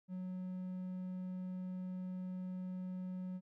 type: tone with vibrato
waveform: triangle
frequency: 184 Hz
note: F#3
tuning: 9 cents flat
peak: -38 dBFS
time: 0.08-3.41 s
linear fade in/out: 50 ms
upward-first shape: triangle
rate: 20 Hz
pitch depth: 15 cents each way
effects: none